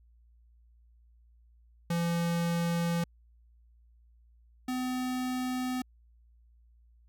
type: tone pair in turn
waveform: square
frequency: 170 / 253.8 Hz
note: F3 / B3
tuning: -46 / +47 cents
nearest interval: perfect fifth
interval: 693 cents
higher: second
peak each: -28 / -31 dBFS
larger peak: first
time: 1.9-3.04 / 4.68-5.82 s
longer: neither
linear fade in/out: 5 ms
effects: added 58 Hz sine -58 dBFS peak until 7.08 s